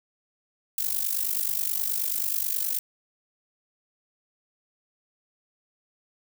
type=noise with amplitude modulation; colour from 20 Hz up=violet; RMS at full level=-24 dBFS; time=0.78-2.79 s; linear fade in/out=2 ms; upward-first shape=sine; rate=49.4 Hz; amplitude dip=80%; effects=none